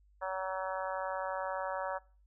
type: harmonic tone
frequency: 188.7 Hz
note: F#3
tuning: 34 cents sharp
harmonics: 3 / 4 / 5 / 6 / 7 / 8 / 9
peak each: -38 / -42 / -39 / -44 / -44 / -47 / -46 dBFS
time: 0.21-1.99 s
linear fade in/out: 20 ms
effects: noise-tail reverb RT60 0.4 s tail -24 dB re dry + added 50 Hz sine -62 dBFS peak until 2.26 s